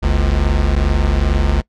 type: tone pair together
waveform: square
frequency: 48.13 / 70.5 Hz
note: G1 / C#2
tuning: -31 / +30 cents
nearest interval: perfect fifth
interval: 661 cents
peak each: -16 dBFS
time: 0.02-1.62 s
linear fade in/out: 20 ms
effects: noise-tail reverb RT60 0.1 s tail -22 dB re dry + low-pass 5000 Hz 12 dB/octave